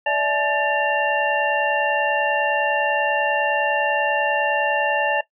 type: tone cluster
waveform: sine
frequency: 580 / 650 / 858 / 1780 / 2769 Hz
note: D5 / E5 / A5 / A6 / F7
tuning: -22 / -24 / -44 / +20 / -15 cents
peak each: -23 / -28 / -23 / -24 / -25 dBFS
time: 0.06-5.21 s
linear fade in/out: 5 ms
effects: noise-tail reverb RT60 0.1 s tail -18 dB re dry